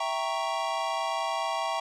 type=chord; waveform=square; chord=E diminished seventh; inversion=none; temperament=equal; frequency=659.3 / 784 / 932.3 / 1108.7 Hz; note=E5 / G5 / Bb5 / Db6; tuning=0 / 0 / 0 / 0 cents; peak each=-34 dBFS; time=0-1.8 s; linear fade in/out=5 ms; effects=low-pass 6000 Hz 12 dB/octave